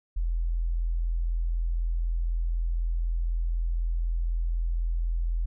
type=tone; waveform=sine; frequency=42 Hz; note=E1; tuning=33 cents sharp; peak=-24 dBFS; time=0.16-5.46 s; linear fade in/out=10 ms; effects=none